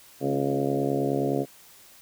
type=harmonic tone with a mistuned harmonic; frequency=69.7 Hz; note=C#2; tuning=10 cents sharp; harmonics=2 / 3 / 4 / 5 / 6 / 7 / 8 / 9 / 10; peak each=-31 / -37 / -28 / -32 / -29 / -34 / -33 / -37 / -34 dBFS; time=0.2-1.46 s; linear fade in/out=50 ms; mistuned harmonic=4; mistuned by=-27 cents; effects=white hiss -52 dBFS RMS until 2.01 s